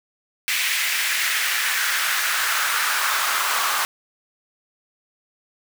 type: noise with high-pass filter sweep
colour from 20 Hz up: pink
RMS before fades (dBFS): -22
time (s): 0.48-3.85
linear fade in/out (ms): 0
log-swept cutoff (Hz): 2200 to 1100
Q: 2.4
effects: none